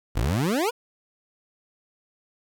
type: exponential sweep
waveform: 25% pulse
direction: up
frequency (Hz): 43.65 to 509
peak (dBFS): -18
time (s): 0.15-0.71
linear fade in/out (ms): 20
effects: 9-bit